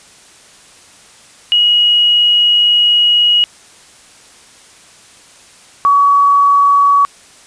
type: tone pair in turn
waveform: sine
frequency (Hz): 2899 / 1131.4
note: F#7 / C#6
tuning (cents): -36 / +35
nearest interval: octave + major third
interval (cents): 1629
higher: first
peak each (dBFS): -7 / -6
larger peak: second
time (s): 1.52-3.44 / 5.85-7.05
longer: first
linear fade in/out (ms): 0
effects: white hiss -42 dBFS RMS until 7.46 s + resampled to 22050 Hz

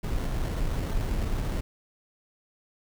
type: noise with sample-and-hold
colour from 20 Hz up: brown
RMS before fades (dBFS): -28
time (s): 0.03-1.61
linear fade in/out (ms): 10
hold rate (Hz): 2450
effects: none

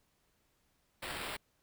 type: noise with sample-and-hold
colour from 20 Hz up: blue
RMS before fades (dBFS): -41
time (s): 1.02-1.37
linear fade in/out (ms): 10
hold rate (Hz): 6300
effects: pink hiss -75 dBFS RMS until 1.62 s

